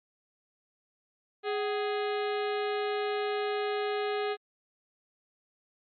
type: harmonic tone with a mistuned harmonic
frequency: 415.3 Hz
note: G#4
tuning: in tune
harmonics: 1 / 2 / 3 / 4 / 5 / 6 / 7 / 8 / 9 / 10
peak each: -30 / -36 / -40 / -42 / -44 / -46 / -47 / -48 / -49 / -50 dBFS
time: 1.43-4.37 s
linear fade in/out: 50 ms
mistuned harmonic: 2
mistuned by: -150 cents
effects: Opus 48 kbps